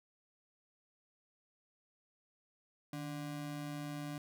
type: ring-modulated tone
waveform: square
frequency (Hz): 220.6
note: A3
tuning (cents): +5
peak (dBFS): -38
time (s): 2.93-4.18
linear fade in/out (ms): 2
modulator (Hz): 68.3
effects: none